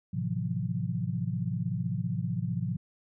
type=chord; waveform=sine; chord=F# half-diminished seventh; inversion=first; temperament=equal with one note detuned; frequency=110 / 130.81 / 164.81 / 180.35 Hz; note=A2 / C3 / E3 / F#3; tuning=0 / 0 / 0 / -44 cents; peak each=-34 dBFS; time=0.13-2.77 s; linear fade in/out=10 ms; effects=none